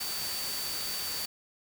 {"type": "tone in noise", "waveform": "sine", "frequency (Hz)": 4576, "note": "D8", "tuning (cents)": -46, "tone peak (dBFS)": -36, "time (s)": [0, 1.26], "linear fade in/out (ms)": 10, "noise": "white", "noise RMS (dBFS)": -36, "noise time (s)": [0, 1.26], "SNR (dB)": -3, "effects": []}